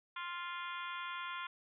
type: harmonic tone with a mistuned harmonic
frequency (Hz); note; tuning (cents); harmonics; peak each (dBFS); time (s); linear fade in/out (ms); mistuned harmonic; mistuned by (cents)
349.2; F4; 0; 3 / 4 / 5 / 6 / 7 / 8 / 9 / 10; -43 / -45 / -52 / -50 / -51 / -55 / -54 / -52; 0.16-1.47; 5; 10; -36
effects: none